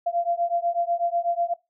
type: beating tone pair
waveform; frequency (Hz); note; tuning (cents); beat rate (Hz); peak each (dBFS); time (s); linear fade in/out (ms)
sine; 685 / 693.1; F5 / F5; -34 / -13; 8.1; -25 / -25; 0.06-1.54; 10
effects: noise-tail reverb RT60 0.2 s tail -20 dB re dry